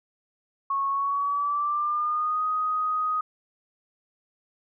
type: tone with pitch glide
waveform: sine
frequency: 1101 to 1250.2 Hz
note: C#6 to D#6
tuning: -12 to +8 cents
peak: -23 dBFS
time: 0.7-3.21 s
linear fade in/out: 5 ms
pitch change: +220 cents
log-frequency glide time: 0.89-2.44 s
effects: none